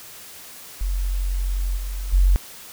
sine tone with level steps, 45.71 Hz, F#1, 20 cents flat, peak -20 / -25 / -12 dBFS, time 0.81-2.36 s, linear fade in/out 0 ms, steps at 1.76 / 2.12 s, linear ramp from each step 20 ms, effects white hiss -41 dBFS RMS until 2.72 s

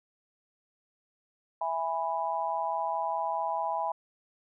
sine chord, E major, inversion none, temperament just, 659.3 / 824.1 / 988.9 Hz, E5 / G#5 / B5, 0 / -14 / +2 cents, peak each -34 / -32 / -32 dBFS, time 1.61-3.92 s, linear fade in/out 5 ms, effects none

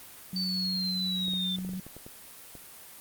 sine tone, 185 Hz, F#3, in tune, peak -32 dBFS, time 0.33-1.8 s, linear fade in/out 2 ms
sine linear sweep, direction down, 4576 to 3530 Hz, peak -29 dBFS, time 0.36-1.56 s, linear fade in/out 2 ms
clicks, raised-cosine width 2 ms, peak -31 dBFS, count 10, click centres 1.283 / 1.336 / 1.586 / 1.649 / 1.692 / 1.735 / 1.866 / 1.966 / 2.065 / 2.553 s
effects white hiss -48 dBFS RMS until 3 s + Opus 32 kbps

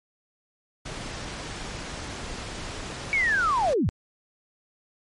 pink noise, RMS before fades -35 dBFS, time 0.85-3.74 s, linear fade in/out 10 ms
sine linear sweep, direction down, 2272 to 61.74 Hz, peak -20 dBFS, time 3.13-3.89 s, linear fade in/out 0 ms
effects low-pass 7000 Hz 12 dB/octave + MP3 48 kbps

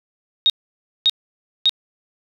sine tone bursts, 3729 Hz, A#7, in tune, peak -11 dBFS, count 3, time 0.46-1.694 s, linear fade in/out 0 ms, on 38 ms, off 560 ms, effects none

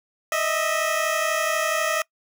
15% pulse tone pair together, 618 / 650.1 Hz, D#5 / E5, -12 / -24 cents, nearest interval minor second, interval 88 cents, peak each -18 dBFS, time 0.32-2.02 s, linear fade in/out 2 ms, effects noise-tail reverb RT60 0.1 s tail -23 dB re dry

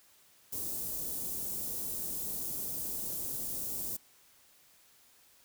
white band-stop noise, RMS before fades -37 dBFS, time 0.52-3.97 s, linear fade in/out 10 ms, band 430 to 9100 Hz, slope 12 dB/octave, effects white hiss -63 dBFS RMS until 5.44 s

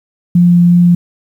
sine tone with vibrato, 174.61 Hz, F3, in tune, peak -4 dBFS, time 0.35-0.95 s, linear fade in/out 5 ms, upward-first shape triangle, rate 2.8 Hz, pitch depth 8 cents each way, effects 7-bit

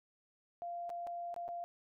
sine tone with dropouts, 693 Hz, F5, 14 cents flat, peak -39 dBFS, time 0.62-1.64 s, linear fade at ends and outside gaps 0 ms, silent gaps 0.894-0.901 / 1.068-1.072 / 1.342-1.363 / 1.48-1.488 s, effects none

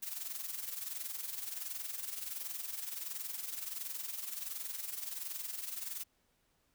blue noise with amplitude modulation, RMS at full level -39 dBFS, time 0.02-6.04 s, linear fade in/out 10 ms, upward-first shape sine, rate 21.4 Hz, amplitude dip 65%, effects pink hiss -75 dBFS RMS until 6.74 s

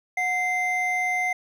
triangle tone pair together, 732 / 2080 Hz, F#5 / C7, -19 / -11 cents, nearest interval octave + tritone, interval 1808 cents, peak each -25 / -22 dBFS, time 0.17-1.33 s, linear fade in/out 5 ms, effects none

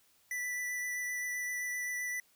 square tone with vibrato, 1975.5 Hz, B6, in tune, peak -35 dBFS, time 0.31-2.2 s, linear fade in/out 2 ms, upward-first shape triangle, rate 7.7 Hz, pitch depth 14 cents each way, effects white hiss -68 dBFS RMS until 2.35 s

